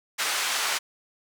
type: band-pass noise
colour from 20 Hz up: pink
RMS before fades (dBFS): -27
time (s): 0.18-0.79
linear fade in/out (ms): 20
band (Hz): 1100 to 9400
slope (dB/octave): 12
effects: none